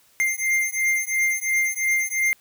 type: beating tone pair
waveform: square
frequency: 2100 / 2102.9 Hz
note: C7 / C7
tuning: +6 / +8 cents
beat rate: 2.9 Hz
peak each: -24 dBFS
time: 0.2-2.33 s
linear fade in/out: 0 ms
effects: white hiss -58 dBFS RMS until 2.4 s